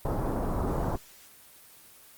pink low-pass noise, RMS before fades -29 dBFS, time 0.05-0.96 s, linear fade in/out 2 ms, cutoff 1100 Hz, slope 24 dB/octave, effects white hiss -53 dBFS RMS until 2.17 s + Opus 24 kbps

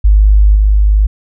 sine tone with level steps, 51.3 Hz, G#1, 21 cents flat, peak -3 / -5 dBFS, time 0.04-1.07 s, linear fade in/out 10 ms, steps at 0.55 s, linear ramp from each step 5 ms, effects none

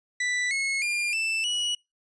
40% pulse tone with pitch steps, 1975.5 / 2179 / 2404 / 2652 / 2926 Hz, B6 / C#7 / D7 / E7 / F#7, 0 / -30 / +40 / +10 / -20 cents, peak -24 dBFS, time 0.2-1.75 s, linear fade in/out 5 ms, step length 310 ms, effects noise-tail reverb RT60 0.2 s tail -25 dB re dry + resampled to 22050 Hz

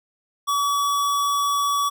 square tone, 1139 Hz, C#6, 47 cents sharp, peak -20 dBFS, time 0.47-1.9 s, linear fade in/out 20 ms, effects none

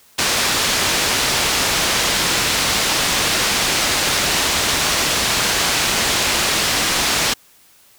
white low-pass noise, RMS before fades -18 dBFS, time 0.18-7.34 s, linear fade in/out 10 ms, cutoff 5800 Hz, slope 12 dB/octave, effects white hiss -51 dBFS RMS until 7.98 s

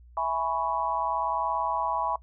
sine chord, C# minor seventh, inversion first, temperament equal, 659.3 / 830.6 / 987.8 / 1108.7 Hz, E5 / G#5 / B5 / C#6, 0 / 0 / 0 / 0 cents, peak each -33 / -31 / -29 / -32 dBFS, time 0.17-2.16 s, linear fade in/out 2 ms, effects noise-tail reverb RT60 0.1 s tail -21 dB re dry + added 60 Hz sine -49 dBFS peak until 2.22 s

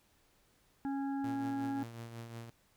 harmonic tone, 275.2 Hz, C#4, 12 cents flat, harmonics 1 / 3 / 5 / 6, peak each -34 / -42 / -55 / -54 dBFS, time 0.85-1.83 s, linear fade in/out 0 ms
sawtooth tone with tremolo, 116.1 Hz, A#2, 7 cents flat, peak -38 dBFS, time 1.24-2.5 s, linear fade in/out 0 ms, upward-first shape triangle, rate 5.5 Hz, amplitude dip 55%
effects pink hiss -70 dBFS RMS until 2.76 s

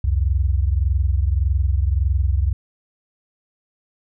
sine tone pair together, 65.41 / 87.12 Hz, C2 / F2, 0 / -4 cents, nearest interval perfect fourth, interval 496 cents, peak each -17 / -20 dBFS, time 0.04-2.53 s, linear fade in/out 5 ms, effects none

